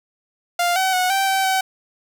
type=tone with pitch steps; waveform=sawtooth; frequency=699 / 758 / 734 / 778 / 771 / 761 Hz; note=F5 / F#5 / F#5 / G5 / G5 / F#5; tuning=+1 / +42 / -14 / -13 / -29 / +48 cents; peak=-13 dBFS; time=0.59-1.61 s; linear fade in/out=5 ms; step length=170 ms; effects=none